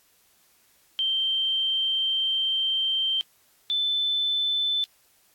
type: tone pair in turn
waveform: sine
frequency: 3136 / 3520 Hz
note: G7 / A7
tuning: 0 / 0 cents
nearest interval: major second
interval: 200 cents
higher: second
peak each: -22 dBFS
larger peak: neither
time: 0.99-3.21 / 3.7-4.84 s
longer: first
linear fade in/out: 0 ms
effects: white hiss -62 dBFS RMS until 5.34 s + AAC 64 kbps